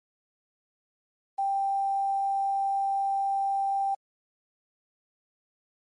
sine tone with quantisation, 787 Hz, G5, 7 cents sharp, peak -24 dBFS, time 1.38-3.95 s, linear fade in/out 10 ms, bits 9, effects MP3 48 kbps

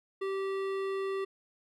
triangle tone with hard clipping, 388.3 Hz, G4, 16 cents flat, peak -33 dBFS, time 0.21-1.25 s, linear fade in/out 10 ms, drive 18 dB, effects none

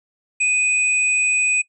sine tone pair together, 2489 / 7902 Hz, D#7 / B8, 0 / 0 cents, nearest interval octave + minor sixth, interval 2000 cents, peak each -16 / -23 dBFS, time 0.4-1.62 s, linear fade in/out 10 ms, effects noise-tail reverb RT60 0.1 s tail -22 dB re dry

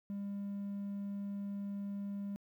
triangle tone, 200.6 Hz, G3, 40 cents sharp, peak -35 dBFS, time 0.1-2.36 s, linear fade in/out 0 ms, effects tanh soft clip ceiling -31 dBFS + 12-bit

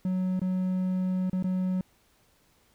triangle tone with dropouts, 185 Hz, F#3, in tune, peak -23 dBFS, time 0.05-1.81 s, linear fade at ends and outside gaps 2 ms, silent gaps 0.395-0.416 / 1.298-1.33 / 1.426-1.442 s, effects pink hiss -65 dBFS RMS until 2.74 s

